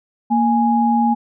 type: tone pair together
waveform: sine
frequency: 232.7 / 830.6 Hz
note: A#3 / G#5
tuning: -3 / 0 cents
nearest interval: octave + minor seventh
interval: 2203 cents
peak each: -15 / -16 dBFS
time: 0.3-1.15 s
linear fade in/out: 20 ms
effects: none